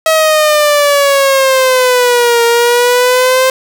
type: exponential two-way sweep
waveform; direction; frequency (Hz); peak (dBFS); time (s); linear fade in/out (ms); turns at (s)
sawtooth; down then up; 643 to 466.2 to 523; -3; 0.06-3.5; 2; 2.44
effects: none